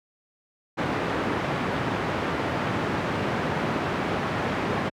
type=band-pass noise; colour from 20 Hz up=pink; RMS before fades=-27 dBFS; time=0.77-4.9 s; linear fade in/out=20 ms; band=120 to 1900 Hz; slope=12 dB/octave; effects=high-pass 60 Hz 12 dB/octave